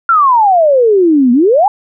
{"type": "exponential two-way sweep", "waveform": "sine", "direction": "down then up", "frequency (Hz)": [1400, 234.1, 862], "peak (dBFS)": -5, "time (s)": [0.09, 1.68], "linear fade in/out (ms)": 2, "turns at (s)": 1.32, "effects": []}